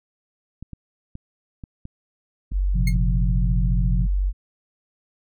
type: clicks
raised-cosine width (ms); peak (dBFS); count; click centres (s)
5; -23; 7; 0.626 / 0.733 / 1.154 / 1.638 / 1.854 / 2.519 / 2.959
type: tone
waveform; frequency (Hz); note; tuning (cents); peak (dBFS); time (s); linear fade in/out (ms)
sine; 47.24; F#1; +37; -18; 2.51-4.33; 50
type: chord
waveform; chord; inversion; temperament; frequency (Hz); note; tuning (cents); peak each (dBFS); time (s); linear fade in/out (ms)
sine; Bb suspended second; none; equal; 116.54 / 130.81 / 174.61; Bb2 / C3 / F3; 0 / 0 / 0; -26 / -26 / -26; 2.74-4.07; 20
type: tone with exponential decay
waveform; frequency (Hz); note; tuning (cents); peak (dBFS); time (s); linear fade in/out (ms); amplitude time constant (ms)
sawtooth; 2148; C7; +45; -21; 2.87-2.95; 5; 17
effects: none